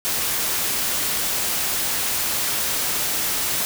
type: noise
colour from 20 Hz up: white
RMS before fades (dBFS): -23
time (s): 0.05-3.65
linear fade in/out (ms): 0
effects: none